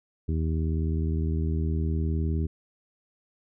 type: harmonic tone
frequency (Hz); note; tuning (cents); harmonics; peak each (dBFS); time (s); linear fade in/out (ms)
79.6; D#2; +40; 1 / 2 / 3 / 4 / 5; -25 / -31 / -35 / -37 / -39; 0.28-2.47; 10
effects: none